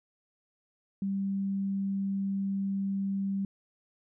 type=tone; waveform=sine; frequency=196 Hz; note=G3; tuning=in tune; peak=-28 dBFS; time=1.02-3.45 s; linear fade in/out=2 ms; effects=none